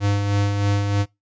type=tone with tremolo; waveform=square; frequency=101.3 Hz; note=G#2; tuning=43 cents flat; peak=-17 dBFS; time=0-1.06 s; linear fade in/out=50 ms; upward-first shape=sine; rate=3.2 Hz; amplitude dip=40%; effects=noise-tail reverb RT60 0.2 s tail -24 dB re dry + resampled to 16000 Hz

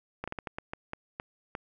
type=slowing click train; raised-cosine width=0.5 ms; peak=-20 dBFS; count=10; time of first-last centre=0.24-1.551 s; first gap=36 ms; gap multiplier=1.33; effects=none

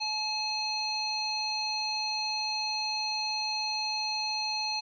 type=harmonic tone with a mistuned harmonic; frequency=857 Hz; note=A5; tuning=46 cents flat; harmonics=1 / 3 / 5 / 7; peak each=-35 / -37 / -31 / -43 dBFS; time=0-4.81 s; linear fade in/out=20 ms; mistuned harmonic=5; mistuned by=-31 cents; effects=none

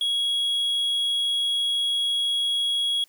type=tone; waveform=triangle; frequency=3322 Hz; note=G#7; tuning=in tune; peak=-20 dBFS; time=0.01-3.04 s; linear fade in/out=2 ms; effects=white hiss -60 dBFS RMS until 3.08 s

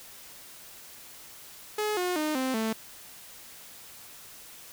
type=tone with pitch steps; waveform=sawtooth; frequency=423.4 / 360.2 / 306.4 / 260.6 / 221.7 Hz; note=G#4 / F#4 / D#4 / C4 / A3; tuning=+33 / -46 / -27 / -7 / +13 cents; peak=-23 dBFS; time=1.78-2.73 s; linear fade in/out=5 ms; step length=190 ms; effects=white hiss -48 dBFS RMS until 4.72 s

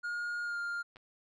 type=tone with pitch glide; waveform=triangle; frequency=1427 to 1402.5 Hz; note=F6 to F6; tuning=+37 to +7 cents; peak=-32 dBFS; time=0.03-0.83 s; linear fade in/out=20 ms; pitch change=-30 cents; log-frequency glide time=0.43-0.58 s
type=clicks; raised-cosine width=0.3 ms; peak=-37 dBFS; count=2; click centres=0.96 / 0.968 s
effects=resampled to 22050 Hz

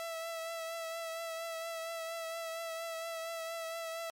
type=tone with vibrato; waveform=sawtooth; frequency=659.3 Hz; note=E5; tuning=in tune; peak=-34 dBFS; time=0-4.1 s; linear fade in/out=0 ms; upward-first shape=triangle; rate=4.3 Hz; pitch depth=28 cents each way; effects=MP3 64 kbps

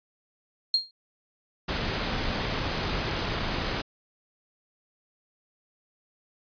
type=tone with exponential decay; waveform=sine; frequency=4227 Hz; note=C8; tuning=17 cents sharp; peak=-16 dBFS; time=0.74-0.91 s; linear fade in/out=2 ms; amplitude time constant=35 ms
type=noise; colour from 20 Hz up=pink; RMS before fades=-29 dBFS; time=1.68-3.82 s; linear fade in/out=10 ms
effects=resampled to 11025 Hz

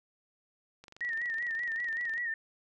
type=click train; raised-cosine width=0.2 ms; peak=-33 dBFS; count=33; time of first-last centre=0.84-2.179 s; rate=23.9 Hz
type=tone with vibrato; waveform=sine; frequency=1864 Hz; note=A#6; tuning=1 cent flat; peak=-31 dBFS; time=1.01-2.34 s; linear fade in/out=2 ms; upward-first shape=sine; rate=5.2 Hz; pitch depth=74 cents each way
effects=none

